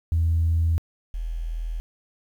sine tone pair in turn, 82.41 / 41.11 Hz, E2 / E1, 0 / -4 cents, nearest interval octave, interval 1204 cents, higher first, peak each -17 / -26 dBFS, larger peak first, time 0.12-0.78 / 1.14-1.8 s, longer neither, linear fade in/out 0 ms, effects tanh soft clip ceiling -14 dBFS + 9-bit

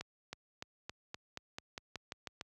accelerating click train, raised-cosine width 0.2 ms, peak -24 dBFS, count 12, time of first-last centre 0.01-2.411 s, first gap 320 ms, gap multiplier 0.92, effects high-pass 60 Hz 12 dB/octave

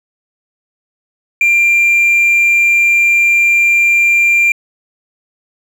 triangle tone, 2380 Hz, D7, 22 cents sharp, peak -5 dBFS, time 1.41-4.52 s, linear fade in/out 2 ms, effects tanh soft clip ceiling -1 dBFS

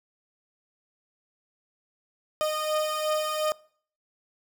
30% pulse beating tone pair, 613 / 615.8 Hz, D#5 / D#5, -26 / -18 cents, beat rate 2.8 Hz, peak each -29 / -24 dBFS, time 2.41-3.52 s, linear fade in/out 0 ms, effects noise-tail reverb RT60 0.5 s tail -22 dB re dry

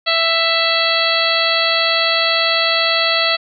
harmonic tone with a mistuned harmonic, 662 Hz, E5, 7 cents sharp, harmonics 1 / 2 / 3 / 4 / 5 / 6 / 7, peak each -21 / -21 / -21 / -21 / -21 / -21 / -21 dBFS, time 0.06-3.37 s, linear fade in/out 20 ms, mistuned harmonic 7, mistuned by -78 cents, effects none

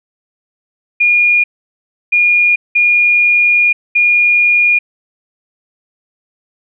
sine tone bursts at uneven times, 2430 Hz, D#7, 42 cents flat, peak -7 dBFS, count 4, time 1-1.44 / 2.12-2.56 / 2.75-3.73 / 3.95-4.79 s, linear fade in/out 10 ms, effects none

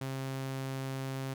sawtooth tone, 133.7 Hz, C3, 38 cents sharp, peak -31 dBFS, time 0.01-1.34 s, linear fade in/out 5 ms, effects none

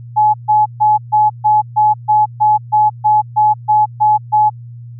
sine tone bursts, 850 Hz, G#5, 40 cents sharp, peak -7 dBFS, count 14, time 0.16-4.5 s, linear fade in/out 20 ms, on 180 ms, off 140 ms, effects added 119 Hz sine -29 dBFS peak until 4.99 s

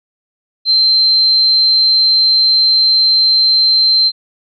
sine tone, 4121 Hz, C8, 27 cents flat, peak -7 dBFS, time 0.65-4.12 s, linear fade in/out 50 ms, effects MP3 96 kbps

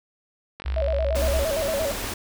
click train, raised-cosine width 0.3 ms, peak -20 dBFS, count 42, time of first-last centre 0.6-1.432 s, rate 49.3 Hz
sine tone with pitch glide, 65.3 to 65.94 Hz, C2 to C2, -3 to +14 cents, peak -23 dBFS, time 0.65-1.45 s, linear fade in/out 20 ms, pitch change +17 cents, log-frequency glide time 1.22-1.33 s
sine tone with vibrato, 600 Hz, D5, 37 cents sharp, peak -23 dBFS, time 0.76-1.92 s, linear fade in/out 10 ms, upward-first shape square, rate 8.7 Hz, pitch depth 120 cents each way
pink band-stop noise, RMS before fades -30 dBFS, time 1.15-2.14 s, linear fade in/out 5 ms, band 110 to 190 Hz, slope 96 dB/octave
effects none

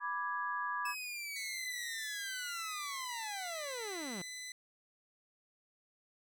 sine chord, G# diminished, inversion first, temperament equal, 987.8 / 1174.7 / 1661.2 Hz, B5 / D6 / G#6, 0 / 0 / 0 cents, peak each -39 dBFS, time 0-0.95 s, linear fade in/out 50 ms
sawtooth linear sweep, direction down, 2617 to 164.81 Hz, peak -37 dBFS, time 0.85-4.22 s, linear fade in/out 5 ms
15% pulse tone, 2007 Hz, B6, 27 cents sharp, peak -37 dBFS, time 1.36-4.52 s, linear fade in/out 2 ms
effects none

